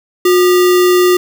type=tone with sample-and-hold; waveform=sine; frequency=360.5 Hz; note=F#4; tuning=45 cents flat; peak=-6 dBFS; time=0.25-1.17 s; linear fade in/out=5 ms; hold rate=1575 Hz; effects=none